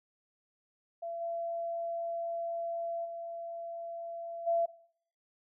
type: tone with level steps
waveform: sine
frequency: 676 Hz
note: E5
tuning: 43 cents sharp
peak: -36 / -33 / -38 / -26 dBFS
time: 1.02-4.66 s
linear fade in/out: 10 ms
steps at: 1.2 / 3.04 / 4.46 s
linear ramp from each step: 20 ms
effects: noise-tail reverb RT60 0.6 s tail -19 dB re dry